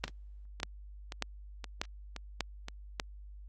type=two click trains; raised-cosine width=0.2 ms; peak=-23 / -14 dBFS; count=6 / 6; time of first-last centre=0.08-2.684 / 0.04-2.999 s; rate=1.92 / 1.69 Hz; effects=added 50 Hz sine -46 dBFS peak until 3.48 s + Opus 24 kbps